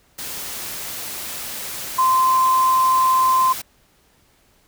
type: tone in noise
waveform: sine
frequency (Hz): 1038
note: C6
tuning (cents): -14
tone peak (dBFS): -13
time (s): 1.98-3.53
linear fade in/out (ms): 10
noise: white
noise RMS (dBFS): -30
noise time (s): 0.18-3.62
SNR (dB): +14
effects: pink hiss -58 dBFS RMS until 4.67 s